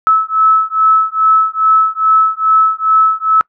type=beating tone pair; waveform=sine; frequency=1300 / 1302.4 Hz; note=E6 / E6; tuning=-24 / -21 cents; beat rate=2.4 Hz; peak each=-11 dBFS; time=0.07-3.41 s; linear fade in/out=0 ms; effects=noise-tail reverb RT60 0.1 s tail -25 dB re dry